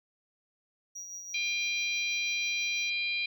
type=tone with tremolo; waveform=triangle; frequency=5760 Hz; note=F#8; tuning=47 cents flat; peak=-37 dBFS; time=0.95-2.9 s; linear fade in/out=10 ms; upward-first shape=sine; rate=6.1 Hz; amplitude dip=40%
type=harmonic tone; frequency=800 Hz; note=G5; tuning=35 cents sharp; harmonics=3 / 4 / 5 / 6; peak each=-30 / -40 / -36 / -46 dBFS; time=1.34-3.26 s; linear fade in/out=5 ms
effects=none